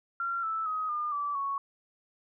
sine tone with pitch steps, 1374 / 1316.5 / 1261.4 / 1208.6 / 1158.1 / 1109.6 Hz, F6 / E6 / D#6 / D6 / D6 / C#6, -29 / -3 / +23 / +49 / -25 / +1 cents, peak -29 dBFS, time 0.2-1.58 s, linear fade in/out 2 ms, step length 230 ms, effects none

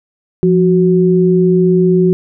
sine tone pair together, 174.21 / 370 Hz, F3 / F#4, -4 / 0 cents, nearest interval octave + minor second, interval 1304 cents, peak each -10 dBFS, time 0.43-2.13 s, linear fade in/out 0 ms, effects none

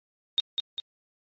sine tone with echo, 3702 Hz, A#7, 13 cents flat, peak -19 dBFS, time 0.38-0.4 s, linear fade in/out 0 ms, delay 200 ms, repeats 2, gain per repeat -5 dB, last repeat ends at 0.8 s, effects MP3 32 kbps

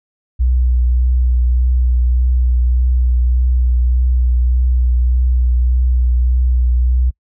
sine tone with vibrato, 61.7 Hz, B1, 1 cent flat, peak -10 dBFS, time 0.39-7.11 s, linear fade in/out 20 ms, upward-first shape triangle, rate 1.7 Hz, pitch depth 25 cents each way, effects noise-tail reverb RT60 0.1 s tail -26 dB re dry

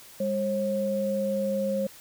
sine tone pair together, 202 / 539.3 Hz, G#3 / C#5, -48 / -48 cents, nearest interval octave + perfect fourth, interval 1700 cents, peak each -29 / -26 dBFS, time 0.2-1.87 s, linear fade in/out 5 ms, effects white hiss -49 dBFS RMS until 2 s

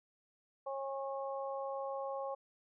harmonic tone, 272.6 Hz, C#4, 29 cents flat, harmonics 2 / 3 / 4, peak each -39 / -43 / -45 dBFS, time 0.66-2.35 s, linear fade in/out 10 ms, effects none

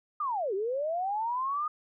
sine linear two-way sweep, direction down then up, 1242 to 370 to 1242 Hz, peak -28 dBFS, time 0.2-1.68 s, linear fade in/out 5 ms, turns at 0.54 s, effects none

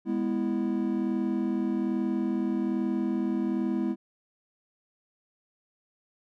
triangle chord, E major, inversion first, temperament just, 206 / 247.2 / 329.6 Hz, G#3 / B3 / E4, -14 / +2 / 0 cents, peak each -28 dBFS, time 0.05-3.96 s, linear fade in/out 50 ms, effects none

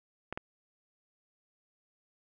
clicks, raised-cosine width 0.5 ms, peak -21 dBFS, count 2, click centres 0.326 / 0.375 s, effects none

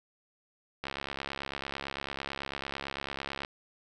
click train, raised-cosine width 0.3 ms, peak -19 dBFS, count 181, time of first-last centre 0.84-3.449 s, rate 69 Hz, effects none

